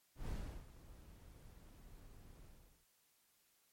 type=noise with ADSR envelope; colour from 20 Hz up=brown; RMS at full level=-42 dBFS; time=0.15-2.86 s; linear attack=130 ms; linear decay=370 ms; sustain=-16 dB; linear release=450 ms; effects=white hiss -75 dBFS RMS until 3.72 s + MP3 64 kbps